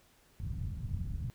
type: low-pass noise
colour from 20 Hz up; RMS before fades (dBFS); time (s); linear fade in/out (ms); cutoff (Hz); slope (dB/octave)
white; -37; 0.4-1.3; 0; 130; 24
effects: pink hiss -65 dBFS RMS until 1.34 s